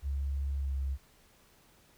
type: tone with pitch glide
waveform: sine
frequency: 69.3 to 67.83 Hz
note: C#2 to C#2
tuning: 0 to -37 cents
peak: -30 dBFS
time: 0.02-0.98 s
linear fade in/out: 50 ms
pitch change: -37 cents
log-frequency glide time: 0.58-0.73 s
effects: pink hiss -63 dBFS RMS until 1.97 s